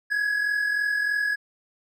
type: tone pair together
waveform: triangle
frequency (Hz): 1638.8 / 1682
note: G#6 / G#6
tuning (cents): -24 / +22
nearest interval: unison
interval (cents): 46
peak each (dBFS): -29 / -21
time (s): 0.1-1.36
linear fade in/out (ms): 20
effects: none